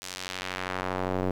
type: tone with band-pass filter sweep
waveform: square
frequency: 46.25 Hz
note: F#1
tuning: in tune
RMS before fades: -32 dBFS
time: 0.02-1.31 s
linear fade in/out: 0 ms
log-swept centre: 6800 to 410 Hz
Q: 0.85
effects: 9-bit